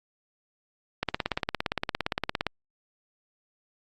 click train, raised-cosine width 0.3 ms, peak -10 dBFS, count 26, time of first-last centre 1.03-2.467 s, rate 17.4 Hz, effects Opus 48 kbps

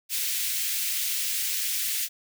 white high-pass noise, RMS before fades -28 dBFS, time 0.09-2.09 s, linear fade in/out 50 ms, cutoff 2000 Hz, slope 24 dB/octave, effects none

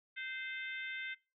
harmonic tone with a mistuned harmonic, 519 Hz, C5, 14 cents flat, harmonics 3 / 4 / 5 / 6 / 7, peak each -44 / -43 / -50 / -53 / -51 dBFS, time 0.16-1.15 s, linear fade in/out 20 ms, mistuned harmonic 7, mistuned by -19 cents, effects noise-tail reverb RT60 0.3 s tail -24 dB re dry

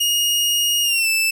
sawtooth tone with pitch glide, 2865 to 2642 Hz, F7 to E7, +44 to +3 cents, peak -13 dBFS, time 0-1.31 s, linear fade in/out 10 ms, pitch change -141 cents, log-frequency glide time 0.83-1.08 s, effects none

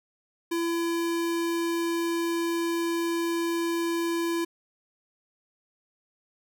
square tone, 337 Hz, E4, 38 cents sharp, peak -26 dBFS, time 0.51-4.45 s, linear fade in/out 10 ms, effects none

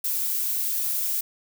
violet noise, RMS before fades -26 dBFS, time 0.04-1.21 s, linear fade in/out 5 ms, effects none

